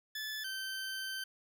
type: tone pair in turn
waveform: 20% pulse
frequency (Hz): 1734 / 1547.8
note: A6 / G6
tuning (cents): -26 / -22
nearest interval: major second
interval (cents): 196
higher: first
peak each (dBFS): -33 / -33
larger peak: neither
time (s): 0.15-0.44 / 0.44-1.24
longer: second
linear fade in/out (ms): 5
effects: none